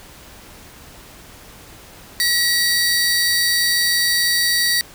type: tone pair together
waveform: sawtooth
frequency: 1926 / 4587 Hz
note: B6 / D8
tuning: -44 / -42 cents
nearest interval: octave + minor third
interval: 1502 cents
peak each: -15 dBFS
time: 2.2-4.81 s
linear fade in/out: 0 ms
effects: pink hiss -42 dBFS RMS until 4.94 s